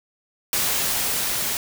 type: noise with level ramp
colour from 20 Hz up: white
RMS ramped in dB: -22 to -25 dBFS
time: 0.53-1.57 s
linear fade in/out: 0 ms
effects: none